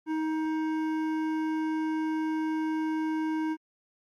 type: tone with hard clipping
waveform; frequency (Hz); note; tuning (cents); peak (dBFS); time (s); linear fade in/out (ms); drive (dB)
sine; 314.8; D#4; +20; -29; 0.06-3.57; 50; 12
effects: Opus 32 kbps